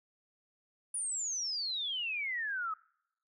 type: exponential sweep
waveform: sine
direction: down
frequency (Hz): 9830 to 1252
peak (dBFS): -33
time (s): 0.94-2.74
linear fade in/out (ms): 5
effects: noise-tail reverb RT60 0.8 s tail -26 dB re dry